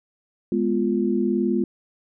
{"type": "chord", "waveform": "sine", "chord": "F diminished", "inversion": "first", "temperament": "equal", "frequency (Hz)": [207.7, 246.9, 349.2], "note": ["Ab3", "Cb4", "F4"], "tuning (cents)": [0, 0, 0], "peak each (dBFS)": [-23, -24, -23], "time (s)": [0.52, 1.64], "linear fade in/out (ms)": 2, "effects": []}